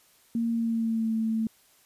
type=tone with pitch glide; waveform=sine; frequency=231.2 to 222.7 Hz; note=A#3 to A3; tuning=-14 to +21 cents; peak=-24 dBFS; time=0.35-1.47 s; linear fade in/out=2 ms; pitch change=-65 cents; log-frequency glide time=0.5-1.13 s; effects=white hiss -61 dBFS RMS until 1.85 s + resampled to 32000 Hz